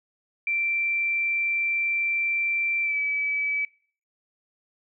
sine tone with pitch glide, 2349 to 2295 Hz, D7 to D7, 0 to -40 cents, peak -23 dBFS, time 0.47-3.65 s, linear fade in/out 2 ms, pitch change -40 cents, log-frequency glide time 2.82-2.98 s, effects noise-tail reverb RT60 0.5 s tail -23 dB re dry

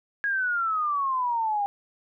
sine exponential sweep, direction down, 1661.2 to 797 Hz, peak -23 dBFS, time 0.24-1.66 s, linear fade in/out 0 ms, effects none

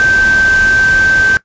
sine tone in noise, 1554 Hz, G6, 16 cents flat, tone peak -7 dBFS, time 0-1.37 s, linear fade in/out 0 ms, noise pink, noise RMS -21 dBFS, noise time 0-1.37 s, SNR +11 dB, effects noise-tail reverb RT60 0.1 s tail -18 dB re dry + resampled to 16000 Hz

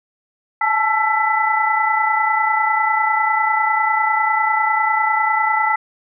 sine tone cluster, 854 / 884 / 1339 / 1994 Hz, G#5 / A5 / E6 / B6, +48 / +8 / +27 / +16 cents, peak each -20 dBFS, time 0.61-5.76 s, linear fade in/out 5 ms, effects none

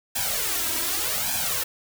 white noise with flanger, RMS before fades -26 dBFS, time 0.15-1.64 s, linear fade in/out 10 ms, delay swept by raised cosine 1.2 to 3.1 ms, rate 0.85 Hz, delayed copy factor +1, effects none

